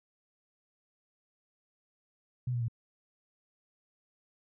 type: tone with pitch steps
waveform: sine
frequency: 124.8 / 120.27 / 115.91 Hz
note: B2 / B2 / A#2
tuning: +19 / -45 / -9 cents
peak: -29 dBFS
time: 2.47-2.683 s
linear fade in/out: 5 ms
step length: 71 ms
effects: none